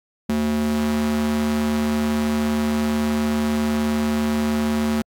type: tone with high-pass filter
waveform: square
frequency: 75 Hz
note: D2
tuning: 37 cents sharp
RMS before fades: -21 dBFS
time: 0.29-5.02 s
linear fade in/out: 5 ms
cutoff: 180 Hz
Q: 6.8
effects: AAC 48 kbps